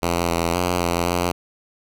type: tone with pitch steps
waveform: 5% pulse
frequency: 86 / 84.6 / 88.9 / 86.1 / 87.8 Hz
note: F2 / E2 / F2 / F2 / F2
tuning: -26 / +45 / +31 / -24 / +10 cents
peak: -8 dBFS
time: 0.02-1.32 s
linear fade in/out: 10 ms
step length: 260 ms
effects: none